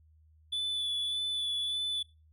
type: tone with vibrato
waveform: triangle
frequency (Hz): 3464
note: A7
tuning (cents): -28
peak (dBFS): -29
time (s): 0.52-2.03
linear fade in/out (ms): 10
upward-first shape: sine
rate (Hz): 1.7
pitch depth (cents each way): 19
effects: noise-tail reverb RT60 0.3 s tail -23 dB re dry + added 78 Hz sine -59 dBFS peak until 2.32 s